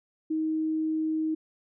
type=tone; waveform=sine; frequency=315.1 Hz; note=D#4; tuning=22 cents sharp; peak=-25 dBFS; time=0.3-1.35 s; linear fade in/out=10 ms; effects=none